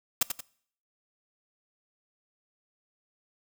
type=noise with echo; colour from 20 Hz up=white; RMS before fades=-22 dBFS; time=0.21-0.23 s; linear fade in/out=5 ms; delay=89 ms; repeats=2; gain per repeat=-8 dB; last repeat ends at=0.408 s; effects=noise-tail reverb RT60 0.6 s tail -22 dB re dry